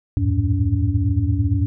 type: tone cluster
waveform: sine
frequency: 73.2 / 87.1 / 104.9 / 113.7 / 284.6 Hz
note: D2 / F2 / G#2 / A#2 / C#4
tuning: -5 / -4 / +18 / -43 / +46 cents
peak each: -26 / -20 / -20 / -26 / -25 dBFS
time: 0.17-1.66 s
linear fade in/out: 0 ms
effects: none